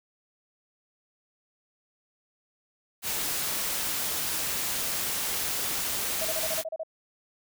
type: noise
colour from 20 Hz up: white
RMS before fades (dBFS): -30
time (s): 3.02-6.64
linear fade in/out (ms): 50
type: tone bursts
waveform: sine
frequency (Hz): 642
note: E5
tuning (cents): -46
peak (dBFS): -30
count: 9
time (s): 6.21-6.834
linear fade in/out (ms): 5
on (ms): 40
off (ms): 33
effects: none